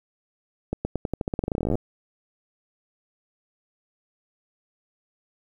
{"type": "accelerating click train", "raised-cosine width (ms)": 2, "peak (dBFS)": -12, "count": 25, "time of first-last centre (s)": [0.73, 1.754], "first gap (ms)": 120, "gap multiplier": 0.89, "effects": ["9-bit"]}